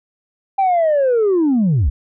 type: linear sweep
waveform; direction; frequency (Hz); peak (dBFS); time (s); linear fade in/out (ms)
sine; down; 794 to 52.7; -10; 0.58-1.9; 10
effects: tanh soft clip ceiling -10 dBFS